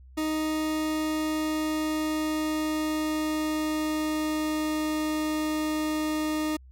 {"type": "tone with pitch glide", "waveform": "40% pulse", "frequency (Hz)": [311.1, 308.1], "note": ["D#4", "D#4"], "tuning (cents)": [0, -17], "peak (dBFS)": -25, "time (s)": [0.17, 6.57], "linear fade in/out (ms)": 10, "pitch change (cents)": -17, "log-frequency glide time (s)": [0.39, 4.8], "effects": ["added 64 Hz sine -47 dBFS peak until 6.71 s"]}